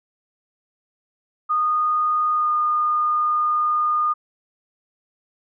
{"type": "tone with pitch glide", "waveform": "sine", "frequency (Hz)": [1231, 1220.4], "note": ["D#6", "D#6"], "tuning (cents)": [-19, -34], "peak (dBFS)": -17, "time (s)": [1.49, 4.14], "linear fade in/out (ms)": 20, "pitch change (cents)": -15, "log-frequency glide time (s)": [2.34, 2.5], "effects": []}